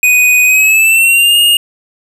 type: tone with pitch glide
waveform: square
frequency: 2489 to 2843 Hz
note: D#7 to F7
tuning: 0 to +30 cents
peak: -6 dBFS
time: 0.03-1.57 s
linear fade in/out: 2 ms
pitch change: +230 cents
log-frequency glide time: 0.44-1.37 s
effects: none